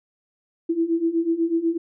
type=beating tone pair; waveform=sine; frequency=327 / 335.1 Hz; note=E4 / E4; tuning=-14 / +29 cents; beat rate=8.1 Hz; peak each=-24 / -21 dBFS; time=0.69-1.78 s; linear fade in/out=10 ms; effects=none